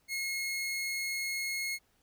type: tone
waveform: sawtooth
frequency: 2164 Hz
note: C#7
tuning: 42 cents flat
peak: -29 dBFS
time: 0.08-1.79 s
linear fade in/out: 50 ms
effects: pink hiss -71 dBFS RMS until 2.02 s